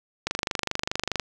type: click train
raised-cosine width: 0.2 ms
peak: -8 dBFS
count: 24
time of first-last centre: 0.27-1.197 s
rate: 24.8 Hz
effects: none